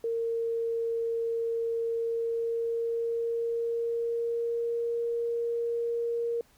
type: tone with pitch glide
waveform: sine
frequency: 460 to 468 Hz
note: A#4 to A#4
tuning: -23 to +7 cents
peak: -27 dBFS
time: 0.04-6.41 s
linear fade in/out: 2 ms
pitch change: +30 cents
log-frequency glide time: 1.95-4.88 s
effects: pink hiss -63 dBFS RMS until 6.57 s